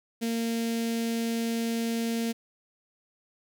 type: tone with notch filter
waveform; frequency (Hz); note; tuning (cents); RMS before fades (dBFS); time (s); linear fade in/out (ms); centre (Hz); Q
sawtooth; 230; A#3; -23; -29; 0.21-2.33; 20; 1100; 0.59
effects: none